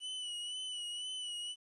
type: tone with vibrato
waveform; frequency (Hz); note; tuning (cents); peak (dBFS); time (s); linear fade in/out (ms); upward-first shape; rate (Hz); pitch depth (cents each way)
45% pulse; 2960; F#7; 0; -39; 0-1.56; 50; sine; 2; 42
effects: resampled to 24000 Hz + 12-bit